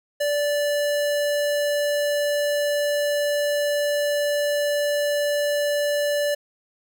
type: tone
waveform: square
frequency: 583 Hz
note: D5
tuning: 13 cents flat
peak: -21 dBFS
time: 0.2-6.35 s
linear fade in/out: 10 ms
effects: none